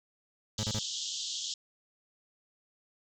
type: band-pass noise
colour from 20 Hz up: pink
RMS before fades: -37 dBFS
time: 0.58-1.54 s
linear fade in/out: 2 ms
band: 3000 to 7400 Hz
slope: 96 dB/octave
type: tone bursts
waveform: 30% pulse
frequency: 107.3 Hz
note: A2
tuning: 43 cents flat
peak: -29 dBFS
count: 3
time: 0.59-0.789 s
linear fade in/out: 0 ms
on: 43 ms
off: 35 ms
effects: none